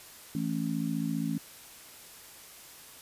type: chord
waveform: sine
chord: A major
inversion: second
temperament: just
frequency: 165 / 220 / 275 Hz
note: E3 / A3 / C#4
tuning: +2 / 0 / -14 cents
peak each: -33 dBFS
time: 0.35-1.38 s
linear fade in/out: 2 ms
effects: white hiss -50 dBFS RMS until 3.01 s + resampled to 32000 Hz

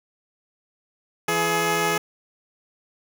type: tone pair together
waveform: 10% pulse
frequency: 167.71 / 422.6 Hz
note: E3 / G#4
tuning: +30 / +30 cents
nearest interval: octave + major third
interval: 1600 cents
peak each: -18 / -13 dBFS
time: 1.28-1.98 s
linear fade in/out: 5 ms
effects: none

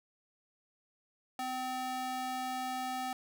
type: tone with high-pass filter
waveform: square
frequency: 256.7 Hz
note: C4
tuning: 33 cents flat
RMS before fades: -37 dBFS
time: 1.39-3.13 s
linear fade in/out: 2 ms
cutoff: 540 Hz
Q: 8.9
effects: none

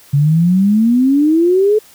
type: exponential sweep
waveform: sine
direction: up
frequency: 138.59 to 437 Hz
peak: -8 dBFS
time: 0.13-1.79 s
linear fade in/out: 10 ms
effects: white hiss -44 dBFS RMS until 1.94 s

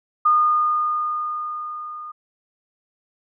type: tone with level ramp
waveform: sine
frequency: 1222 Hz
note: D#6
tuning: 32 cents flat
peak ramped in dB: -12 to -32 dBFS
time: 0.25-2.12 s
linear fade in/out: 10 ms
effects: none

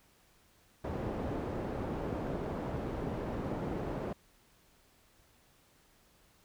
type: low-pass noise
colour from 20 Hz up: white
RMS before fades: -37 dBFS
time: 0.84-4.13 s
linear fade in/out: 5 ms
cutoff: 480 Hz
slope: 12 dB/octave
effects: pink hiss -66 dBFS RMS until 6.44 s

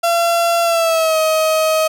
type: tone with pitch glide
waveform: 35% pulse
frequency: 681 to 631.7 Hz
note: F5 to D#5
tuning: -44 to +26 cents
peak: -11 dBFS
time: 0.03-1.88 s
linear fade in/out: 10 ms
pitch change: -130 cents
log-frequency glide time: 0.63-1.18 s
effects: none

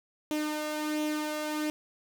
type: tone with flanger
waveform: sawtooth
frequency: 303.7 Hz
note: D#4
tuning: 42 cents flat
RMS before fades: -32 dBFS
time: 0.31-1.7 s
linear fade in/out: 0 ms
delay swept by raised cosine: 0.31 to 1.51 ms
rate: 1.4 Hz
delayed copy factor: +0.5
effects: none

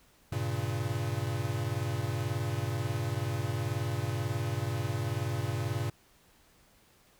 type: chord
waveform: square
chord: G diminished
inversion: none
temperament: equal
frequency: 98 / 116.54 / 138.59 Hz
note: G2 / Bb2 / Db3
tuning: 0 / 0 / 0 cents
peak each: -36 / -34 / -37 dBFS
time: 0.32-5.9 s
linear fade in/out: 5 ms
effects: pink hiss -63 dBFS RMS until 7.19 s

